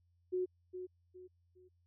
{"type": "tone with echo", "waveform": "sine", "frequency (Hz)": 366.2, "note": "F#4", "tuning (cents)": -18, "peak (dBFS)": -32, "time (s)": [0.32, 0.46], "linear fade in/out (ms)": 20, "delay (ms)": 410, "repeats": 3, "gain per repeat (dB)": -9, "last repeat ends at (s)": 1.69, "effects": ["added 87 Hz sine -70 dBFS peak until 1.86 s"]}